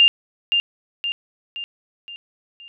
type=tone with echo; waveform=sine; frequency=2800 Hz; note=F7; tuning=4 cents sharp; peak=-9 dBFS; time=0-0.08 s; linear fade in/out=0 ms; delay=520 ms; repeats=5; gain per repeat=-6 dB; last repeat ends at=2.68 s; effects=none